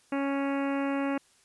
harmonic tone, 277.2 Hz, C#4, in tune, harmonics 1 / 2 / 3 / 4 / 5 / 6 / 7 / 8 / 9 / 10, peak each -28 / -34 / -38 / -40 / -42 / -44 / -45 / -46 / -47 / -48 dBFS, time 0.12-1.18 s, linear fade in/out 5 ms, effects white hiss -63 dBFS RMS until 1.44 s + resampled to 24000 Hz

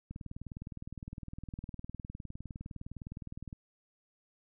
click train, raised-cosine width 5 ms, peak -30 dBFS, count 68, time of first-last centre 0.11-3.528 s, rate 19.6 Hz, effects none

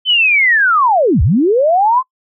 sine linear two-way sweep, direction down then up, 3094 to 59.2 to 1062 Hz, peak -8 dBFS, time 0.05-2.03 s, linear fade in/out 50 ms, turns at 1.22 s, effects noise-tail reverb RT60 0.1 s tail -23 dB re dry

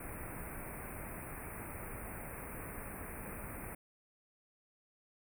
pink band-stop noise, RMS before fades -45 dBFS, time 0-3.75 s, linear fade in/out 5 ms, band 2500 to 8700 Hz, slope 96 dB/octave, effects none

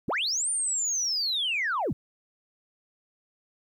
sine linear two-way sweep, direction up then down, 73.42 to 9190 to 73.42 Hz, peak -24 dBFS, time 0.08-1.93 s, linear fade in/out 5 ms, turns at 0.5 s, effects tanh soft clip ceiling -21 dBFS + 11-bit

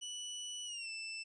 25% pulse tone with pitch glide, 2960 to 2652 Hz, F#7 to E7, 0 to +10 cents, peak -38 dBFS, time 0.01-1.24 s, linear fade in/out 20 ms, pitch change -190 cents, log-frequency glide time 0.65-0.89 s, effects resampled to 22050 Hz

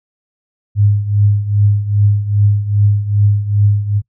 sine tone with tremolo, 102.8 Hz, G#2, 17 cents flat, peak -6 dBFS, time 0.75-4.02 s, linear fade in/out 50 ms, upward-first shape triangle, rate 2.5 Hz, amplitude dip 80%, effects noise-tail reverb RT60 0.1 s tail -22 dB re dry

